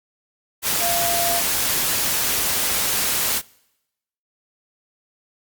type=tone in noise; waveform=sine; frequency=690 Hz; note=F5; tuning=21 cents flat; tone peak=-23 dBFS; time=0.79-1.42 s; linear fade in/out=50 ms; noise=white; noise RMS=-21 dBFS; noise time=0.62-3.42 s; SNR=-5 dB; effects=noise-tail reverb RT60 0.9 s tail -25 dB re dry + Opus 48 kbps